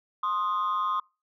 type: tone pair together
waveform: sine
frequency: 1051.5 / 1242 Hz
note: C6 / D#6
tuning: +8 / -3 cents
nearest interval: minor third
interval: 289 cents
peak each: -26 dBFS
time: 0.23-1 s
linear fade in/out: 5 ms
effects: noise-tail reverb RT60 0.3 s tail -26 dB re dry + tanh soft clip ceiling -21 dBFS